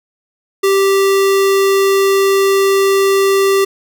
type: tone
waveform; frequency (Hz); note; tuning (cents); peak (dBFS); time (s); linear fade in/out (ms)
square; 391.3; G4; -3; -10; 0.63-3.65; 10
effects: none